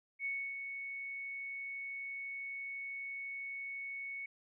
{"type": "tone with ADSR envelope", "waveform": "sine", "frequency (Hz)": 2217, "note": "C#7", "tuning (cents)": 0, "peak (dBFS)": -34, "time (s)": [0.19, 4.26], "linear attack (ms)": 61, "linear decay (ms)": 290, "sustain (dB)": -6, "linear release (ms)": 5, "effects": []}